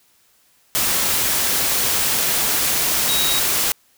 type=tone in noise; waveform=sine; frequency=3805 Hz; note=A#7; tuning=35 cents sharp; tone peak=-21 dBFS; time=3.09-3.39 s; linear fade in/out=0 ms; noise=white; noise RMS=-19 dBFS; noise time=0.75-3.72 s; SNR=-5 dB; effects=white hiss -58 dBFS RMS until 3.97 s